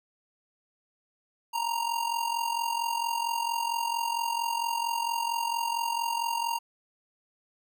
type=tone with amplitude modulation; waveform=square; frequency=932.3 Hz; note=A#5; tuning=in tune; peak=-25 dBFS; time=1.53-6.59 s; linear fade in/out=20 ms; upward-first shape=sine; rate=44.4 Hz; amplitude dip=70%; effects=none